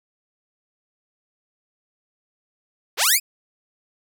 5% pulse linear sweep, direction up, 308.1 to 2593 Hz, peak -4 dBFS, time 2.97-3.2 s, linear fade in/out 50 ms, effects none

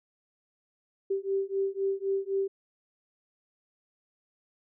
sine beating tone pair, 388.5 / 392.4 Hz, G4 / G4, -16 / +2 cents, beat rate 3.9 Hz, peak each -30 dBFS, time 1.1-2.48 s, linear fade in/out 10 ms, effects none

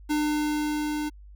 square tone with level ramp, 300 Hz, D4, 37 cents sharp, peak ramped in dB -23 to -28 dBFS, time 0.09-1.1 s, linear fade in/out 20 ms, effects added 50 Hz sine -44 dBFS peak until 1.35 s

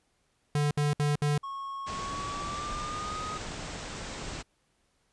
square tone bursts, 146.83 Hz, D3, in tune, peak -25 dBFS, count 4, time 0.55-1.379 s, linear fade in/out 2 ms, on 160 ms, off 63 ms
triangle tone with pitch glide, 1096 to 1251.7 Hz, C#6 to D#6, -20 to +10 cents, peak -33 dBFS, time 1.43-3.38 s, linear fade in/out 10 ms, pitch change +230 cents, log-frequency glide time 1.92-3.2 s
pink low-pass noise, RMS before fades -39 dBFS, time 1.86-4.43 s, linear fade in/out 20 ms, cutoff 8400 Hz, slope 96 dB/octave
effects pink hiss -72 dBFS RMS until 5.12 s + resampled to 24000 Hz

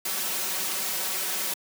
white noise with comb filter, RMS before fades -29 dBFS, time 0.05-1.54 s, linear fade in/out 5 ms, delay 5.3 ms, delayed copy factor +0.85, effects high-pass 200 Hz 12 dB/octave

